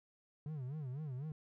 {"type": "tone with vibrato", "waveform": "triangle", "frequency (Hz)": 140, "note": "C#3", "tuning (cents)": 18, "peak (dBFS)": -38, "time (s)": [0.46, 1.32], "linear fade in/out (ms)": 2, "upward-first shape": "sine", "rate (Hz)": 4, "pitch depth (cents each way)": 210, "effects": []}